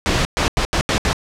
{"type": "noise bursts at uneven times", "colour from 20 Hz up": "pink", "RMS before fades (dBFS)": -17, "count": 6, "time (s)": [[0.06, 0.25], [0.37, 0.48], [0.57, 0.65], [0.73, 0.81], [0.89, 0.98], [1.05, 1.13]], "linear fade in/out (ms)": 0, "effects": ["low-pass 6000 Hz 12 dB/octave"]}